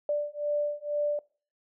sine beating tone pair, 587.3 / 589.4 Hz, D5 / D5, 0 / +6 cents, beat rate 2.1 Hz, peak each -30 dBFS, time 0.09-1.19 s, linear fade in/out 2 ms, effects noise-tail reverb RT60 0.4 s tail -23 dB re dry

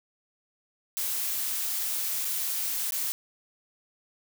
blue noise with dropouts, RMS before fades -30 dBFS, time 0.97-3.12 s, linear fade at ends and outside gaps 0 ms, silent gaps 2.247-2.252 / 2.907-2.922 s, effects none

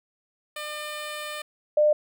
10% pulse / sine tone pair in turn, 601 / 601 Hz, D5 / D5, +40 / +40 cents, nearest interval unison, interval 0 cents, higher neither, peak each -24 / -16 dBFS, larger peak second, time 0.56-1.42 / 1.77-1.93 s, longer first, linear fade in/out 5 ms, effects none

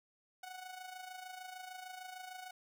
sawtooth tone with amplitude modulation, 740 Hz, F#5, in tune, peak -40 dBFS, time 0.43-2.51 s, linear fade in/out 5 ms, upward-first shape sine, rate 26.6 Hz, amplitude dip 60%, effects none

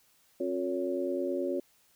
harmonic tone with a mistuned harmonic, 89.5 Hz, F2, 43 cents sharp, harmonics 3 / 4 / 5 / 6, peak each -35 / -32 / -41 / -34 dBFS, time 0.4-1.6 s, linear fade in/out 5 ms, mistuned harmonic 6, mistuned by +78 cents, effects white hiss -66 dBFS RMS until 1.95 s

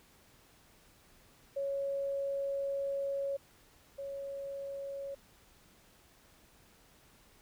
sine tone pair in turn, 554.4 / 554.4 Hz, C#5 / C#5, 0 / 0 cents, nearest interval unison, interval 0 cents, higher neither, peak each -32 / -38 dBFS, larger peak first, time 1.56-3.37 / 3.98-5.15 s, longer first, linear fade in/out 10 ms, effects pink hiss -63 dBFS RMS until 7.41 s

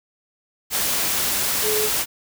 sine tone in noise, 427 Hz, G#4, 48 cents sharp, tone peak -22 dBFS, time 1.62-1.9 s, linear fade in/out 50 ms, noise white, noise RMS -22 dBFS, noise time 0.7-2.06 s, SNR -3 dB, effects none

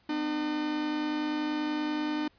45% pulse tone pair together, 252 / 302.4 Hz, B3 / D#4, +35 / -49 cents, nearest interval minor third, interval 316 cents, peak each -38 / -29 dBFS, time 0.09-2.28 s, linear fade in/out 5 ms, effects pink hiss -65 dBFS RMS until 2.38 s + resampled to 11025 Hz

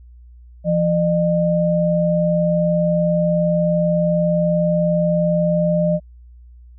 sine tone pair together, 170.33 / 607 Hz, F3 / D#5, -43 / -43 cents, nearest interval octave + minor seventh, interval 2200 cents, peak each -17 dBFS, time 0.64-6 s, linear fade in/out 50 ms, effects added 60 Hz sine -40 dBFS peak until 6.78 s

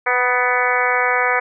harmonic tone with a mistuned harmonic, 248.8 Hz, B3, 13 cents sharp, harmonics 2 / 3 / 4 / 5 / 6 / 7 / 8 / 9, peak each -23 / -23 / -23 / -23 / -23 / -23 / -23 / -23 dBFS, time 0.06-1.4 s, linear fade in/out 10 ms, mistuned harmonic 4, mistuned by -24 cents, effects none

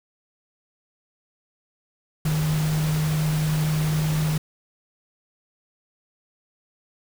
sine tone in noise, 154.3 Hz, D#3, 14 cents flat, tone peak -20 dBFS, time 2.25-4.38 s, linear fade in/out 5 ms, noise pink, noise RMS -32 dBFS, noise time 2.25-4.38 s, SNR +9 dB, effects none

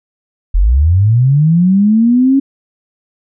sine linear sweep, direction up, 38.56 to 277.2 Hz, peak -6 dBFS, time 0.54-2.4 s, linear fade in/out 10 ms, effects none

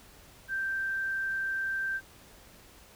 sine tone, 1568 Hz, G6, in tune, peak -29 dBFS, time 0.48-2.01 s, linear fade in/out 50 ms, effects added 50 Hz sine -64 dBFS peak until 2.95 s + pink hiss -55 dBFS RMS until 2.95 s

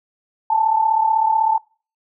sine tone pair together, 853 / 889 Hz, G#5 / A5, +46 / +18 cents, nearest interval minor second, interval 72 cents, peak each -20 / -15 dBFS, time 0.5-1.58 s, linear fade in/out 5 ms, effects noise-tail reverb RT60 0.4 s tail -25 dB re dry

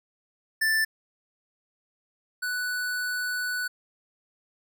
square tone pair in turn, 1766 / 1485 Hz, A6 / F#6, +6 / +6 cents, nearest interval minor third, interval 300 cents, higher first, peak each -22 / -28 dBFS, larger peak first, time 0.61-0.85 / 2.42-3.68 s, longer second, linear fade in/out 10 ms, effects none

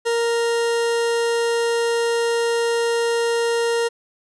40% pulse tone, 466.2 Hz, A#4, in tune, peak -17 dBFS, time 0.05-3.89 s, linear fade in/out 20 ms, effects resampled to 24000 Hz

